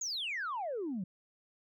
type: exponential sweep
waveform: sine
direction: down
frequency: 6930 to 172.1 Hz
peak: -33 dBFS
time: 0.01-1.04 s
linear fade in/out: 5 ms
effects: tanh soft clip ceiling -31 dBFS

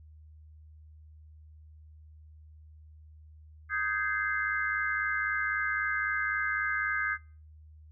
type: chord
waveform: sine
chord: Ab major seventh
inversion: second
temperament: just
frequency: 1245.9 / 1557.4 / 1661.2 / 2077 Hz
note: Eb6 / G6 / Ab6 / C7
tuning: +2 / -12 / 0 / -13 cents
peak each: -35 / -32 / -33 / -35 dBFS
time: 3.69-7.18 s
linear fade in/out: 50 ms
effects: noise-tail reverb RT60 0.4 s tail -26 dB re dry + added 77 Hz sine -50 dBFS peak until 7.91 s

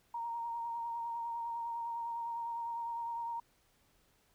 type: tone with vibrato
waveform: sine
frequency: 932.3 Hz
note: A#5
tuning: in tune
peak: -36 dBFS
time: 0.14-3.4 s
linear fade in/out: 5 ms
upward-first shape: triangle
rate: 9.9 Hz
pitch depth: 26 cents each way
effects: pink hiss -71 dBFS RMS until 4.34 s

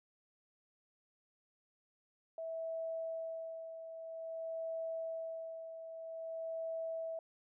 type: tone with tremolo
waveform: sine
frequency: 653 Hz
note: E5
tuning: 17 cents flat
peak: -37 dBFS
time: 2.38-7.19 s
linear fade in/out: 2 ms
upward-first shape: sine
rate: 0.51 Hz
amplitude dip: 60%
effects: none

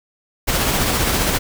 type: noise with tremolo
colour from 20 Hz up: pink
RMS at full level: -17 dBFS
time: 0.47-1.39 s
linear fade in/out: 20 ms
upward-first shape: sine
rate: 15 Hz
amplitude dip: 30%
effects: none

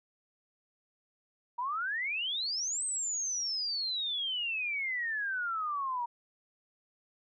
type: exponential two-way sweep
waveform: sine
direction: up then down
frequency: 937 to 8372 to 937 Hz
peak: -31 dBFS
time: 1.58-6.06 s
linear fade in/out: 10 ms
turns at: 2.84 s
effects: none

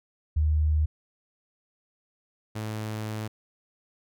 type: tone pair in turn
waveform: sine / sawtooth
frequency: 76.6 / 108.33 Hz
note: D#2 / A2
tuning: -27 / -26 cents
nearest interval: tritone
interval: 601 cents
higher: second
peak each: -20 / -27 dBFS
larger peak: first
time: 0.36-0.86 / 2.55-3.28 s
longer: second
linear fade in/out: 10 ms
effects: none

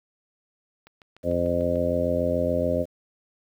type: click train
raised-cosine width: 0.3 ms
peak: -33 dBFS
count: 7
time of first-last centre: 0.87-1.758 s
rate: 6.76 Hz
type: harmonic tone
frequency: 87 Hz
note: F2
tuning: 6 cents flat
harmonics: 1 / 2 / 3 / 4 / 5 / 6 / 7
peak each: -31 / -32 / -29 / -34 / -34 / -26 / -26 dBFS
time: 1.23-2.86 s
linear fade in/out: 50 ms
effects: 9-bit

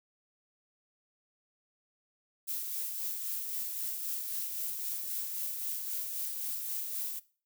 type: noise with tremolo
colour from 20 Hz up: violet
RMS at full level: -35 dBFS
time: 2.47-7.2 s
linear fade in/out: 20 ms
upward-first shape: sine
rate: 3.8 Hz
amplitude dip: 35%
effects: noise-tail reverb RT60 0.4 s tail -20 dB re dry

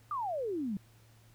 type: exponential sweep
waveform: sine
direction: down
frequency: 1244.5 to 185.5 Hz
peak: -32 dBFS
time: 0.11-0.77 s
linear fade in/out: 2 ms
effects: added 112 Hz sine -59 dBFS peak until 1.34 s + pink hiss -65 dBFS RMS until 1.34 s

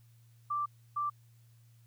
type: tone bursts at uneven times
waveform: sine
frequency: 1174.7 Hz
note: D6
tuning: in tune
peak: -30 dBFS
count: 2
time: 0.5-0.66 / 0.96-1.1 s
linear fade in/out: 10 ms
effects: added 116 Hz sine -58 dBFS peak until 1.86 s + white hiss -72 dBFS RMS until 1.86 s

